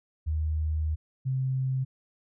sine tone pair in turn, 77.78 / 131.3 Hz, D#2 / C3, 0 / +6 cents, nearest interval major sixth, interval 906 cents, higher second, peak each -25 dBFS, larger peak neither, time 0.26-0.96 / 1.25-1.85 s, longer first, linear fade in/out 20 ms, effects none

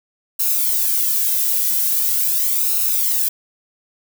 violet noise with flanger, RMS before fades -18 dBFS, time 0.39-3.29 s, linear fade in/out 10 ms, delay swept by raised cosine 0.75 to 2.05 ms, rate 0.42 Hz, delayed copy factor +0.7, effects none

